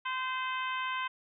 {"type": "harmonic tone", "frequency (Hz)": 516, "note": "C5", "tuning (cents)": -24, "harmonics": [2, 3, 4, 5, 6, 7], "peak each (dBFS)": [-34, -38, -41, -41, -42, -52], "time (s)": [0.05, 1.08], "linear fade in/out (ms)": 10, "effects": []}